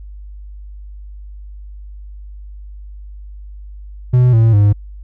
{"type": "tone with pitch steps", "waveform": "triangle", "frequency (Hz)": [124.8, 113.13, 102.55], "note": ["B2", "A2", "G#2"], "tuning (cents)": [19, 49, -21], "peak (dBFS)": -5, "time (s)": [4.13, 4.73], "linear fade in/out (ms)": 10, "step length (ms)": 200, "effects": ["added 50 Hz sine -30 dBFS peak until 5.03 s"]}